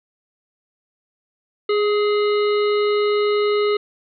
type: harmonic tone with a mistuned harmonic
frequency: 415.4 Hz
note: G#4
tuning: in tune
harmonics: 1 / 3 / 5 / 7 / 9 / 10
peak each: -16 / -26 / -30 / -33 / -35 / -36 dBFS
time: 1.69-3.77 s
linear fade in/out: 5 ms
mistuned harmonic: 3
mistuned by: +23 cents
effects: none